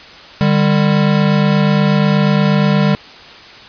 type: tone pair together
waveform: square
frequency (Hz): 150.4 / 198.74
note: D3 / G3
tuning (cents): +42 / +24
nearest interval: perfect fourth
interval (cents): 482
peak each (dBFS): -14 / -13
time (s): 0.41-2.95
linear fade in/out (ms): 0
effects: white hiss -36 dBFS RMS until 3.68 s + resampled to 11025 Hz